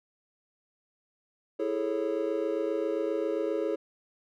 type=chord; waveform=triangle; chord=A major seventh; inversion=second; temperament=just; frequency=330 / 412.5 / 440 / 550 Hz; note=E4 / G#4 / A4 / C#5; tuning=+2 / -12 / 0 / -14 cents; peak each=-31 dBFS; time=1.59-3.76 s; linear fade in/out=10 ms; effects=none